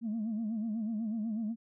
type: tone with vibrato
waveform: sine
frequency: 220 Hz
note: A3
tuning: in tune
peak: -30 dBFS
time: 0.01-1.56 s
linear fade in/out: 50 ms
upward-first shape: sine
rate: 8.1 Hz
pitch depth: 100 cents each way
effects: tanh soft clip ceiling -29 dBFS